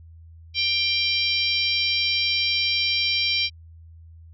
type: harmonic tone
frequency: 788 Hz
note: G5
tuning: 9 cents sharp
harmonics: 3 / 4 / 5 / 6 / 7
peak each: -25 / -26 / -27 / -28 / -28 dBFS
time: 0.54-3.5 s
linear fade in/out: 50 ms
effects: added 82 Hz sine -43 dBFS peak until 4.33 s